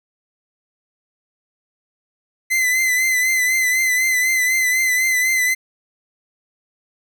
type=tone with vibrato; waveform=45% pulse; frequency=2036 Hz; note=C7; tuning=48 cents flat; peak=-15 dBFS; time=2.5-5.55 s; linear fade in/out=20 ms; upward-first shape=triangle; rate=4 Hz; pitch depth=52 cents each way; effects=none